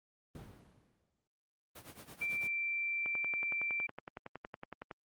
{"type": "noise with exponential decay", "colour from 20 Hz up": "brown", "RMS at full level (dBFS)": -42, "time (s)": [0.35, 1.27], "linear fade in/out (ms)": 2, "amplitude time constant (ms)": 200}
{"type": "noise with tremolo", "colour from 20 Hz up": "pink", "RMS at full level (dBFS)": -48, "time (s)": [1.75, 2.48], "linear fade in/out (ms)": 10, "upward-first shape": "sine", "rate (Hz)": 9, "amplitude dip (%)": 80}
{"type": "tone", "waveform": "sine", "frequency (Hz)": 2349, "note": "D7", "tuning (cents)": 0, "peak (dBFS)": -33, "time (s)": [2.21, 3.87], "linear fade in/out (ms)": 10}
{"type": "click train", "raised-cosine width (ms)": 0.5, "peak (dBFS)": -28, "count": 21, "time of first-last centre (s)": [3.06, 4.912], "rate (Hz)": 10.8}
{"effects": ["high-pass 100 Hz 12 dB/octave", "Opus 32 kbps"]}